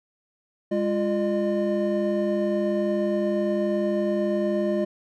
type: tone cluster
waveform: triangle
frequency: 204.8 / 348.4 / 606 Hz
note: G#3 / F4 / D#5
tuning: -24 / -4 / -46 cents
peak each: -24 dBFS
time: 0.71-4.85 s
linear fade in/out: 10 ms
effects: none